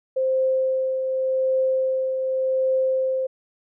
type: tone with tremolo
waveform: sine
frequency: 523.3 Hz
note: C5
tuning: in tune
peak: -17 dBFS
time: 0.16-3.27 s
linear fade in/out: 10 ms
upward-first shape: triangle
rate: 0.87 Hz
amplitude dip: 45%
effects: none